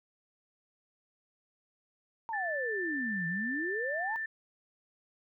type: exponential two-way sweep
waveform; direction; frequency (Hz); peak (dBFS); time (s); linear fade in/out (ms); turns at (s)
sine; down then up; 932.3 to 162.3 to 932.3; -34; 2.29-4.16; 0; 3.27
type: tone with pitch glide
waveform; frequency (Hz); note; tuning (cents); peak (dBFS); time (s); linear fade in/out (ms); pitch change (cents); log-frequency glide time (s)
sine; 1760 to 1774.3; A6 to A6; 0 to +14; -33; 2.33-4.26; 5; +14; 2.53-2.85
effects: none